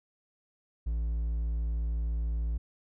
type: tone with hard clipping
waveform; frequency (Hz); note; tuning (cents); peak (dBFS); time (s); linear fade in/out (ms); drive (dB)
triangle; 56.9; A#1; -41; -29; 0.86-2.58; 10; 6
effects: none